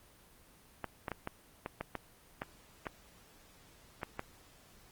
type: clicks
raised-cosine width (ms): 0.5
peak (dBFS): -21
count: 11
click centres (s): 0.843 / 1.082 / 1.117 / 1.274 / 1.661 / 1.81 / 1.953 / 2.419 / 2.868 / 4.032 / 4.194
effects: pink hiss -61 dBFS RMS until 4.91 s + Opus 24 kbps